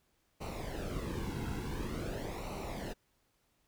brown noise with flanger, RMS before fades -39 dBFS, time 0.4-2.94 s, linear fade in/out 20 ms, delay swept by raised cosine 0.59 to 1.69 ms, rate 0.47 Hz, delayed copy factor -0.7, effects pink hiss -75 dBFS RMS until 3.67 s

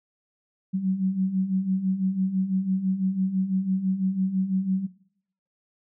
sine beating tone pair, 185 / 191 Hz, F#3 / G3, 0 / -45 cents, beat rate 6 Hz, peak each -28 / -24 dBFS, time 0.73-4.87 s, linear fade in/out 20 ms, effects noise-tail reverb RT60 0.7 s tail -19 dB re dry

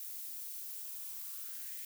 violet noise with high-pass filter sweep, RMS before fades -44 dBFS, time 0-1.85 s, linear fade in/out 2 ms, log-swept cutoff 250 to 2100 Hz, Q 3.6, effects none

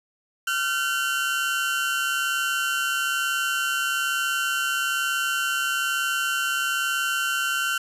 30% pulse tone pair together, 1381.9 / 1523 Hz, F6 / F#6, -19 / +50 cents, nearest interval major second, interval 169 cents, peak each -23 dBFS, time 0.47-7.78 s, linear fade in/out 5 ms, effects resampled to 32000 Hz + 8-bit

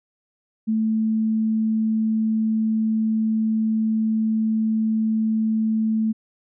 sine tone, 220 Hz, A3, in tune, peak -18 dBFS, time 0.67-6.13 s, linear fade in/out 20 ms, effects none

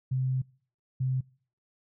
sine tone bursts at uneven times, 130 Hz, C3, 11 cents flat, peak -25 dBFS, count 2, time 0.11-0.42 / 1-1.21 s, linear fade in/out 10 ms, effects noise-tail reverb RT60 0.5 s tail -25 dB re dry

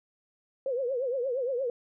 sine tone with vibrato, 511 Hz, C5, 41 cents flat, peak -27 dBFS, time 0.66-1.7 s, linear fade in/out 2 ms, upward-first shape triangle, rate 8.6 Hz, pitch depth 170 cents each way, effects none

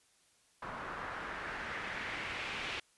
white noise with low-pass filter sweep, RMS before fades -41 dBFS, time 0.62-2.8 s, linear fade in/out 5 ms, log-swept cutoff 1200 to 2700 Hz, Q 1.9, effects white hiss -69 dBFS RMS until 2.97 s + resampled to 24000 Hz

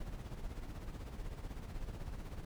brown noise with tremolo, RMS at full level -42 dBFS, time 0-2.45 s, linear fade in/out 5 ms, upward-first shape sine, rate 16 Hz, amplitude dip 55%, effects none

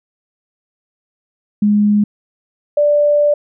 sine tone pair in turn, 207.7 / 587.5 Hz, G#3 / D5, 0 / +1 cents, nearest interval octave + tritone, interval 1801 cents, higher second, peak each -9 dBFS, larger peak neither, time 1.62-2.04 / 2.77-3.34 s, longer second, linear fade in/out 5 ms, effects none

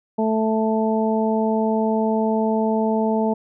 harmonic tone, 220 Hz, A3, in tune, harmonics 1 / 2 / 3 / 4, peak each -20 / -23 / -25 / -26 dBFS, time 0.18-3.34 s, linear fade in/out 10 ms, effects none

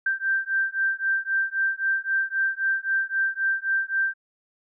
sine beating tone pair, 1568 / 1571.8 Hz, G6 / G6, 0 / +4 cents, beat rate 3.8 Hz, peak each -25 dBFS, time 0.06-4.14 s, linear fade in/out 5 ms, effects none

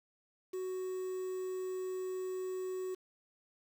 triangle tone with quantisation, 371.6 Hz, F#4, 7 cents sharp, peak -34 dBFS, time 0.53-2.95 s, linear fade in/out 10 ms, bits 9, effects none

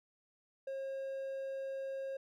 triangle tone, 539 Hz, C#5, 49 cents flat, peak -36 dBFS, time 0.67-2.17 s, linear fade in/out 5 ms, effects none

